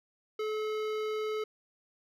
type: tone with hard clipping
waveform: sine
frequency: 430.6 Hz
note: A4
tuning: 37 cents flat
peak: -33 dBFS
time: 0.39-1.44 s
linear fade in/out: 5 ms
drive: 16 dB
effects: none